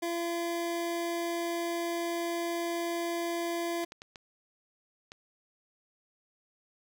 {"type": "tone", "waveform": "25% pulse", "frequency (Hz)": 340.5, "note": "F4", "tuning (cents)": -44, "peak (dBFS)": -27, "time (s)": [0.02, 3.85], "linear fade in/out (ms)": 10}
{"type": "clicks", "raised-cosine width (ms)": 0.2, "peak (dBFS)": -28, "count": 5, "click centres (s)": [3.837, 3.921, 4.019, 4.158, 5.119]}
{"effects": []}